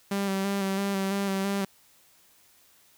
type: tone with vibrato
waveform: sawtooth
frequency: 196 Hz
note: G3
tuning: in tune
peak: -22 dBFS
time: 0.11-1.65 s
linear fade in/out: 5 ms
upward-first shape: square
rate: 3 Hz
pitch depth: 23 cents each way
effects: white hiss -60 dBFS RMS until 2.97 s